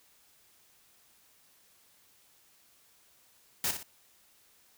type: noise with echo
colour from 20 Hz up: white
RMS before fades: -30 dBFS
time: 3.64-3.71 s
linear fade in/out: 2 ms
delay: 60 ms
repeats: 2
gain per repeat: -8 dB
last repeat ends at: 3.83 s
effects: white hiss -64 dBFS RMS until 4.77 s